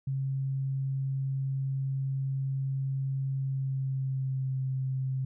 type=tone with pitch glide; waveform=sine; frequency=135 to 131.92 Hz; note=C#3 to C3; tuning=-45 to +15 cents; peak=-28 dBFS; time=0.07-5.25 s; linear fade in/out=5 ms; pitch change=-40 cents; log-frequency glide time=3.36-4.6 s; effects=none